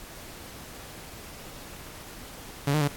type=tone with pitch steps; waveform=sawtooth; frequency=141.4 / 152.6 / 143.9 Hz; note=C#3 / D#3 / D3; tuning=+35 / -33 / -35 cents; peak=-18 dBFS; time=2.67-2.88 s; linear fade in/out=5 ms; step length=70 ms; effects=pink hiss -44 dBFS RMS until 2.96 s + AAC 64 kbps